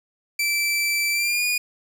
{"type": "tone with pitch glide", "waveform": "sawtooth", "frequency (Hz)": [2330, 2447], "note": ["D7", "D#7"], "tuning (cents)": [-14, -29], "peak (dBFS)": -17, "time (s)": [0.39, 1.58], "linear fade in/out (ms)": 5, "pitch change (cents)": 85, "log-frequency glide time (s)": [1.12, 1.45], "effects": []}